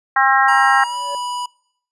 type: harmonic tone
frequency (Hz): 268.1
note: C4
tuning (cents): +42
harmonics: 3 / 4 / 5 / 6 / 7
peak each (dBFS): -16 / -17 / -18 / -19 / -19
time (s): 0.16-0.84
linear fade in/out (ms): 5
type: tone with pitch glide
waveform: square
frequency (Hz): 950 to 981.2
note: A#5 to B5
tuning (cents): +33 to -12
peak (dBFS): -23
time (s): 0.48-1.46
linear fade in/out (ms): 5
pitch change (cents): +55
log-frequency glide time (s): 0.83-0.96
type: tone with exponential growth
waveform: triangle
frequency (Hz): 570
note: C#5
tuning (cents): +48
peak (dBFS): -23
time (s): 0.78-1.15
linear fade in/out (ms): 1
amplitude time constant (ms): 80
effects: noise-tail reverb RT60 0.7 s tail -24 dB re dry + resampled to 24000 Hz